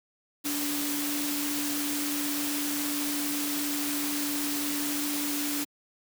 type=tone in noise; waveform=sine; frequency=290.8 Hz; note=D4; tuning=17 cents flat; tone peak=-31 dBFS; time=0.44-5.65 s; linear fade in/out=20 ms; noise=white; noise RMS=-32 dBFS; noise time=0.44-5.65 s; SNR=-2 dB; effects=high-pass 150 Hz 12 dB/octave